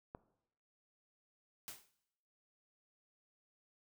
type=click; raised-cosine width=1 ms; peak=-31 dBFS; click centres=0.149 s
type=noise with exponential decay; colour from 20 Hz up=white; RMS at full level=-44 dBFS; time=1.68-1.91 s; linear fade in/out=0 ms; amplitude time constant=49 ms
effects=noise-tail reverb RT60 0.8 s tail -18 dB re dry